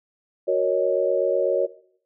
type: chord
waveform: sine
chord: D# minor seventh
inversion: first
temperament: equal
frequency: 370 / 466.2 / 554.4 / 622.3 Hz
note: F#4 / A#4 / C#5 / D#5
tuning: 0 / 0 / 0 / 0 cents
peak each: -24 / -25 / -21 / -27 dBFS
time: 0.47-1.67 s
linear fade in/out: 20 ms
effects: noise-tail reverb RT60 0.6 s tail -18 dB re dry